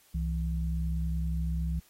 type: tone pair together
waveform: sine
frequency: 65.41 / 164.92 Hz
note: C2 / E3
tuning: 0 / +1 cents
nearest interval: octave + major third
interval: 1601 cents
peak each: -29 / -33 dBFS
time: 0.14-1.8 s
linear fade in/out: 10 ms
effects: white hiss -62 dBFS RMS until 1.89 s + AAC 48 kbps